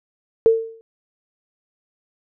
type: tone with exponential decay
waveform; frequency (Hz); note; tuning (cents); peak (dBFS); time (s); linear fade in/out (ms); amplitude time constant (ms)
sine; 451.4; A4; +44; -7; 0.46-0.81; 0; 76
effects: none